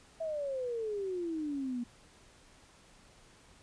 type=exponential sweep; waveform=sine; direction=down; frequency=659.3 to 235.6 Hz; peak=-33 dBFS; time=0.2-1.84 s; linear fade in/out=10 ms; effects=pink hiss -60 dBFS RMS until 3.62 s + resampled to 22050 Hz